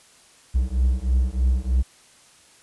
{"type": "beating tone pair", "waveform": "triangle", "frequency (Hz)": [61.74, 64.94], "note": ["B1", "C2"], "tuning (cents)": [0, -12], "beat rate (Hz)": 3.2, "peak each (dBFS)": -19, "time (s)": [0.54, 1.83], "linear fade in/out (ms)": 20, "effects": ["white hiss -53 dBFS RMS until 2.62 s", "resampled to 24000 Hz"]}